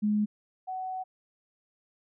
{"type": "tone pair in turn", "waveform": "sine", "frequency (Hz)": [210, 748.4], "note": ["G#3", "F#5"], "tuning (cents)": [19, 20], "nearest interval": "octave + minor seventh", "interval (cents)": 2201, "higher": "second", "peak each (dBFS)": [-23, -32], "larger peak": "first", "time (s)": [[0.02, 0.26], [0.67, 1.04]], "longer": "second", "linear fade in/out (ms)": 20, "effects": []}